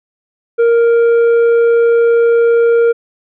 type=tone with tanh clipping; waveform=triangle; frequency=466.2 Hz; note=A#4; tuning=in tune; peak=-8 dBFS; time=0.58-2.93 s; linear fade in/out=20 ms; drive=10 dB; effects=none